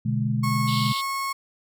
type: chord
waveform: sine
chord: G# diminished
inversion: first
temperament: equal with one note detuned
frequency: 123.47 / 146.83 / 210.4 Hz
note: B2 / D3 / G#3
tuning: 0 / 0 / +23 cents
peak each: -24 / -28 / -26 dBFS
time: 0.05-0.93 s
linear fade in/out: 10 ms
type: tone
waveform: 35% pulse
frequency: 1094 Hz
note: C#6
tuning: 23 cents flat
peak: -24 dBFS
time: 0.43-1.33 s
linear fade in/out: 10 ms
type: band-pass noise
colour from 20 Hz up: pink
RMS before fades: -32 dBFS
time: 0.67-1.02 s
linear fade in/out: 20 ms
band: 2900 to 4800 Hz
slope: 96 dB/octave
effects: none